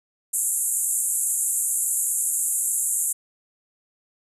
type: band-pass noise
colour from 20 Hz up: pink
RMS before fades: -24 dBFS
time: 0.33-3.13 s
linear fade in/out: 10 ms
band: 7100 to 12000 Hz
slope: 96 dB/octave
effects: none